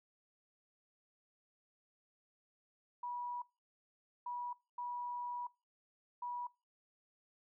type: tone bursts at uneven times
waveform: sine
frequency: 972 Hz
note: B5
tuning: 28 cents flat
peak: -39 dBFS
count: 4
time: 3.03-3.42 / 4.26-4.53 / 4.78-5.47 / 6.22-6.47 s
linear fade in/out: 5 ms
effects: noise-tail reverb RT60 0.3 s tail -25 dB re dry